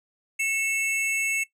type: tone pair together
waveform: square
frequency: 2198 / 2662 Hz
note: C#7 / E7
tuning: -15 / +16 cents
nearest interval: minor third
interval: 331 cents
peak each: -27 dBFS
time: 0.39-1.44 s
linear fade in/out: 10 ms
effects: noise-tail reverb RT60 0.1 s tail -17 dB re dry + low-pass 12000 Hz 12 dB/octave